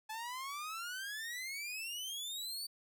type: exponential sweep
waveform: sawtooth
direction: up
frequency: 858 to 4607 Hz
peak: -37 dBFS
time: 0.09-2.67 s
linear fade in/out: 10 ms
effects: none